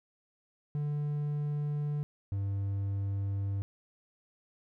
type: tone pair in turn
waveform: triangle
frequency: 147.2 / 99.01 Hz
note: D3 / G2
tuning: +4 / +18 cents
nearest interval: perfect fifth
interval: 686 cents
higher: first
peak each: -28 / -28 dBFS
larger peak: neither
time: 0.75-2.03 / 2.32-3.62 s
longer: second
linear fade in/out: 0 ms
effects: none